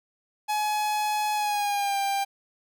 45% pulse tone with pitch glide, 845 to 793 Hz, G#5 to G5, +30 to +20 cents, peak -24 dBFS, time 0.48-2.25 s, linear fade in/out 20 ms, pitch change -110 cents, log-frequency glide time 1.34-1.98 s, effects none

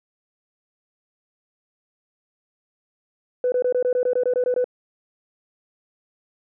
sine tone bursts, 498.3 Hz, B4, 15 cents sharp, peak -16 dBFS, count 12, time 3.44-4.643 s, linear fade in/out 2 ms, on 81 ms, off 21 ms, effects tanh soft clip ceiling -14 dBFS

